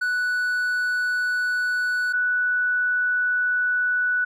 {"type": "tone pair in turn", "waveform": ["triangle", "sine"], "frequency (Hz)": [1481, 1481], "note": ["F#6", "F#6"], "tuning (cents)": [1, 1], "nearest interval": "unison", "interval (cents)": 0, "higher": "neither", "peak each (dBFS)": -19, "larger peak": "neither", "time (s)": [[0.01, 2.13], [2.13, 4.25]], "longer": "neither", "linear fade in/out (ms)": 10, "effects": []}